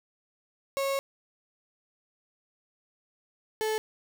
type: tone pair in turn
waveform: 35% pulse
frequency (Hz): 548 / 434.9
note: C#5 / A4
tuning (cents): -20 / -20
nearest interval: major third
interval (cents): 400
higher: first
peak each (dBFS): -25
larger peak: neither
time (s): 0.77-0.99 / 3.61-3.78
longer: first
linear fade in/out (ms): 0
effects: none